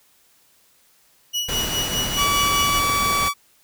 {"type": "tone with tremolo", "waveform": "30% pulse", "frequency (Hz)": 2928, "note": "F#7", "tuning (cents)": -19, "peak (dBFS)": -17, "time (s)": [1.33, 2.8], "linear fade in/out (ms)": 20, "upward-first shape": "triangle", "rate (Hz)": 4.9, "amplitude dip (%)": 75}
{"type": "noise", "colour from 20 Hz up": "pink", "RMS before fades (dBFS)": -27, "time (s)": [1.48, 3.29], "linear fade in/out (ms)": 10}
{"type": "tone", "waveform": "sawtooth", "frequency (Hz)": 1145, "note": "D6", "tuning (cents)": -44, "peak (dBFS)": -15, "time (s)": [2.16, 3.34], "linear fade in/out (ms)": 50}
{"effects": ["white hiss -58 dBFS RMS until 3.63 s"]}